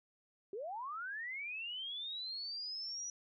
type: linear sweep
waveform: sine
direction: up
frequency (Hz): 370 to 5880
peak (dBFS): -40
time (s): 0.53-3.1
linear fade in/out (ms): 2
effects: none